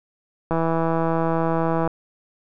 click train, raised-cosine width 1 ms, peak -9 dBFS, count 225, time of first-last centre 0.51-1.876 s, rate 164 Hz, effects none

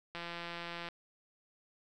click train, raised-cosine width 0.3 ms, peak -26 dBFS, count 127, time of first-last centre 0.15-0.887 s, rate 171 Hz, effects none

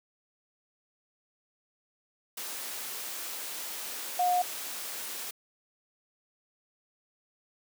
sine tone in noise, 719 Hz, F#5, 50 cents flat, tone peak -23 dBFS, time 4.19-4.42 s, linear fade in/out 5 ms, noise white, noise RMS -38 dBFS, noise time 2.37-5.31 s, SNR +12 dB, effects high-pass 300 Hz 12 dB/octave

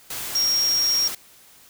sine tone in noise, 5588 Hz, F8, in tune, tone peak -18 dBFS, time 0.35-1.08 s, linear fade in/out 5 ms, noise white, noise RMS -31 dBFS, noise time 0.1-1.15 s, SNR +10 dB, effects white hiss -51 dBFS RMS until 1.69 s

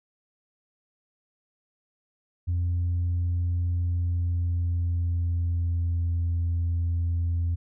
sine tone with pitch glide, 87.31 to 85.17 Hz, F2 to F2, 0 to -43 cents, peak -21 dBFS, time 2.47-7.56 s, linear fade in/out 20 ms, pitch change -43 cents, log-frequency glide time 3.8-6.1 s, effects tanh soft clip ceiling -21 dBFS

